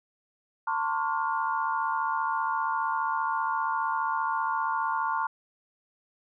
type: tone cluster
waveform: sine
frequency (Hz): 898 / 1049 / 1124 / 1420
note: A5 / C6 / C#6 / F6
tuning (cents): +35 / +4 / +24 / +28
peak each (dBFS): -29 / -31 / -33 / -33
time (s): 0.67-5.27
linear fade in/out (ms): 5
effects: none